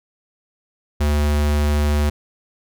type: tone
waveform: square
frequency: 73.9 Hz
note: D2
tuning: 11 cents sharp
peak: -16 dBFS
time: 1-2.1 s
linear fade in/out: 10 ms
effects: none